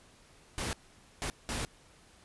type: noise bursts at uneven times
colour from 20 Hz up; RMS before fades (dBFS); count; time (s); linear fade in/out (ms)
pink; -35; 3; 0.58-0.73 / 1.22-1.3 / 1.49-1.65; 0
effects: pink hiss -60 dBFS RMS until 2.24 s + resampled to 24000 Hz